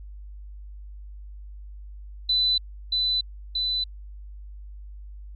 sine tone with echo, 4000 Hz, B7, 21 cents sharp, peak -19 dBFS, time 2.29-2.58 s, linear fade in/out 5 ms, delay 630 ms, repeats 2, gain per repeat -2 dB, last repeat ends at 3.84 s, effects added 50 Hz sine -38 dBFS peak until 5.35 s

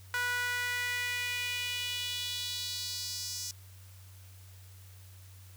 sawtooth tone with high-pass filter sweep, 490 Hz, B4, 14 cents flat, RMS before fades -35 dBFS, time 0.14-3.51 s, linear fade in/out 0 ms, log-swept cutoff 1400 to 5700 Hz, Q 3.1, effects added 94 Hz sine -50 dBFS peak until 5.56 s + white hiss -59 dBFS RMS until 5.56 s

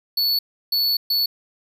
square tone bursts at uneven times, 4435 Hz, C#8, in tune, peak -18 dBFS, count 3, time 0.17-0.39 / 0.72-0.97 / 1.1-1.26 s, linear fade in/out 5 ms, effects none

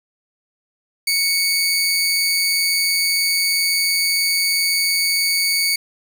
sawtooth tone pair together, 2217 / 4609 Hz, C#7 / D8, 0 / -33 cents, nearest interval octave + minor second, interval 1267 cents, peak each -16 dBFS, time 1.07-5.76 s, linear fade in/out 5 ms, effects none

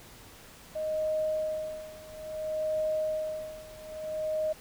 sine tone with tremolo, 622.3 Hz, D#5, in tune, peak -26 dBFS, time 0.75-4.53 s, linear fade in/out 10 ms, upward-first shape sine, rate 0.59 Hz, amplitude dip 90%, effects pink hiss -51 dBFS RMS until 4.6 s

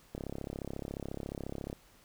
click train, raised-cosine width 2 ms, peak -25 dBFS, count 55, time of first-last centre 0.15-1.729 s, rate 34.2 Hz, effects pink hiss -62 dBFS RMS until 2.04 s

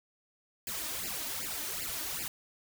white noise with flanger, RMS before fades -37 dBFS, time 0.67-2.28 s, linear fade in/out 2 ms, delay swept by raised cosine 0.41 to 3.31 ms, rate 2.6 Hz, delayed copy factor +0.9, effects none

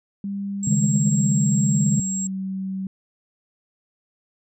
sine tone with pitch glide, 199 to 191 Hz, G3 to G3, +26 to -45 cents, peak -25 dBFS, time 0.24-2.87 s, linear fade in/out 2 ms, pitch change -71 cents, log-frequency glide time 1.08-1.15 s
sine tone, 7580 Hz, A#8, 28 cents sharp, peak -25 dBFS, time 0.63-2.27 s, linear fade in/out 2 ms
sine chord, C# suspended second, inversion none, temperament just, 138.59 / 155.92 / 207.9 Hz, C#3 / D#3 / G#3, 0 / +4 / +2 cents, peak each -21 dBFS, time 0.67-2 s, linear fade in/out 5 ms
effects tanh soft clip ceiling -7 dBFS

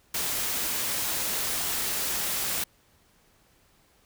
white noise, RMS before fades -29 dBFS, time 0.14-2.64 s, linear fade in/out 5 ms, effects pink hiss -63 dBFS RMS until 4.05 s

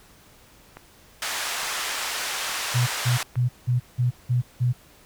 click train, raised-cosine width 0.5 ms, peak -24 dBFS, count 4, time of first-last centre 0.77-3.356 s, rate 1.16 Hz
pink band-pass noise, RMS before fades -29 dBFS, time 1.22-3.23 s, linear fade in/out 2 ms, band 990 to 10000 Hz, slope 12 dB/octave
sine tone bursts, 123.47 Hz, B2, in tune, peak -18 dBFS, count 7, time 2.74-4.73 s, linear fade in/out 20 ms, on 130 ms, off 180 ms
effects pink hiss -53 dBFS RMS until 5.05 s

